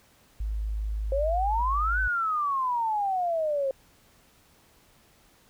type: tone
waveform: sine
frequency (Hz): 52.9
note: G#1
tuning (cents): +33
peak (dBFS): -27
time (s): 0.4-2.08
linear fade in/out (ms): 5
type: exponential two-way sweep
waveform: sine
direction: up then down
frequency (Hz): 528 to 1536 to 528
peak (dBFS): -24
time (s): 1.12-3.71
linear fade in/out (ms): 2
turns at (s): 2
effects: pink hiss -60 dBFS RMS until 5.49 s